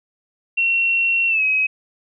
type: tone with pitch glide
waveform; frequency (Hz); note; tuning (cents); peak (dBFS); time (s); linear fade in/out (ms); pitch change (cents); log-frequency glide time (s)
sine; 2726 to 2543; F7 to D#7; -43 to +37; -15; 0.57-1.67; 10; -120; 1.28-1.43
effects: none